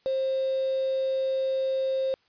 sine tone with quantisation, 530 Hz, C5, 22 cents sharp, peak -24 dBFS, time 0.06-2.14 s, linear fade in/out 0 ms, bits 6, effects white hiss -66 dBFS RMS until 2.28 s + resampled to 11025 Hz

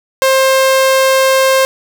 sawtooth tone, 530 Hz, C5, 22 cents sharp, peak -4 dBFS, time 0.22-1.65 s, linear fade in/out 0 ms, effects none

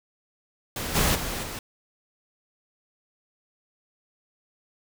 pink noise with level steps, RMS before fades -31 / -22 / -31 / -35 dBFS, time 0.76-1.59 s, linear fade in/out 2 ms, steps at 0.94 / 1.14 / 1.42 s, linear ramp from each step 20 ms, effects none

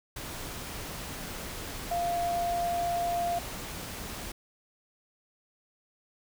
sine tone in noise, 694 Hz, F5, 11 cents flat, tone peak -27 dBFS, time 1.91-3.39 s, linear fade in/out 5 ms, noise pink, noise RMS -39 dBFS, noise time 0.16-4.32 s, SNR +9 dB, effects none

